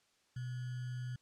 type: tone with sample-and-hold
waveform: sine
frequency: 124.8 Hz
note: B2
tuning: 19 cents sharp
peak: -38 dBFS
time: 0.36-1.16 s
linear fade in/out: 5 ms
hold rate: 1575 Hz
effects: white hiss -73 dBFS RMS until 1.21 s + low-pass 7000 Hz 12 dB/octave